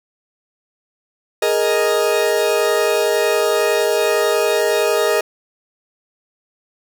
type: chord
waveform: 40% pulse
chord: Ab suspended second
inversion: none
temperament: equal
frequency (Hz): 415.3 / 466.2 / 622.3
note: Ab4 / Bb4 / Eb5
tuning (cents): 0 / 0 / 0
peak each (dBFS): -18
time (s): 1.42-5.21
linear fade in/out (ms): 5
effects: none